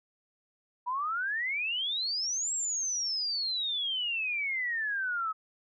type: exponential two-way sweep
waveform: sine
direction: up then down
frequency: 958 to 7700 to 1268 Hz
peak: -29 dBFS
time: 0.86-5.33 s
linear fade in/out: 20 ms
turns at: 2.53 s
effects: none